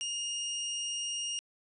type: tone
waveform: 25% pulse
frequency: 2841 Hz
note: F7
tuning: 29 cents sharp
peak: -29 dBFS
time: 0.01-1.39 s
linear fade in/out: 0 ms
effects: resampled to 24000 Hz